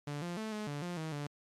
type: tone with pitch steps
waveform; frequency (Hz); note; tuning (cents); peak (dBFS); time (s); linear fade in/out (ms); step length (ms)
sawtooth; 145.5 / 174.1 / 218.5 / 212.4 / 144.9 / 176.1 / 158.6 / 145.3; D3 / F3 / A3 / G#3 / D3 / F3 / D#3 / D3; -16 / -5 / -12 / +39 / -23 / +15 / +33 / -18; -33; 0.07-1.27; 5; 150
effects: low-pass 9000 Hz 12 dB/octave + MP3 96 kbps